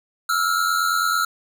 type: tone pair together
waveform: square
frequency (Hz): 1318.5 / 1407.5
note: E6 / F6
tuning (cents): 0 / +13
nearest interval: minor second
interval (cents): 113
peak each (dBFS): -22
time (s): 0.29-1.25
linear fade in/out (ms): 5
effects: none